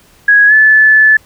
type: tone with pitch glide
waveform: sine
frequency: 1661.2 to 1736.8 Hz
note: G#6 to A6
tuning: 0 to -23 cents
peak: -3 dBFS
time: 0.28-1.17 s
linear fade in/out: 5 ms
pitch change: +77 cents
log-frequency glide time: 0.47-0.53 s
effects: pink hiss -46 dBFS RMS until 1.25 s